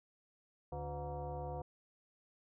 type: tone with frequency modulation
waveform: sine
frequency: 288 Hz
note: D4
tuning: 34 cents flat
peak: -39 dBFS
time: 0.72-1.62 s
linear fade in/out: 5 ms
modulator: 216 Hz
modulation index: 2.6
effects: none